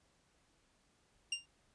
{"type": "tone with exponential decay", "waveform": "sawtooth", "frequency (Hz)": 2794, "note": "F7", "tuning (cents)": 0, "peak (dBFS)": -28, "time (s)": [1.32, 1.46], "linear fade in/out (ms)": 5, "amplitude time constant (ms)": 30, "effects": ["pink hiss -73 dBFS RMS until 1.74 s", "resampled to 22050 Hz"]}